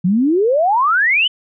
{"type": "exponential sweep", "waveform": "sine", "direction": "up", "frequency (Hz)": [170, 3106], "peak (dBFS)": -11, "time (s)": [0.04, 1.28], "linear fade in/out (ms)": 10, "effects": []}